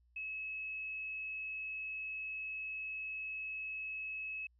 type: tone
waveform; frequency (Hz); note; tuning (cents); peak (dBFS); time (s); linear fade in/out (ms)
sine; 2580; E7; -38; -39; 0.16-4.47; 5
effects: added 60 Hz sine -67 dBFS peak until 4.59 s